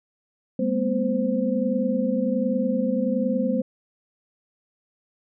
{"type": "tone cluster", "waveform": "sine", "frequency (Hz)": [200.3, 230.2, 251.5, 519], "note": ["G3", "A#3", "B3", "C5"], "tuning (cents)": [38, -22, 32, -14], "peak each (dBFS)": -26, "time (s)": [0.59, 3.62], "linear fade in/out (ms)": 5, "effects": []}